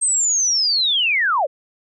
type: linear sweep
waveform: sine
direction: down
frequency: 8430 to 484.6 Hz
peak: -15 dBFS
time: 0.01-1.47 s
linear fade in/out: 20 ms
effects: none